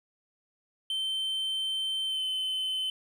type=tone with pitch glide; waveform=triangle; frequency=3100 to 3056 Hz; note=G7 to G7; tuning=-20 to -45 cents; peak=-27 dBFS; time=0.9-2.9 s; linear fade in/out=2 ms; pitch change=-25 cents; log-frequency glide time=2.06-2.23 s; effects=none